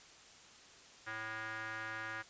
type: tone with band-pass filter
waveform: square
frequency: 110 Hz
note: A2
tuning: in tune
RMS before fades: -43 dBFS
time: 1.06-2.23 s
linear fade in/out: 20 ms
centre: 1600 Hz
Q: 3.9
effects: white hiss -58 dBFS RMS until 2.29 s + resampled to 16000 Hz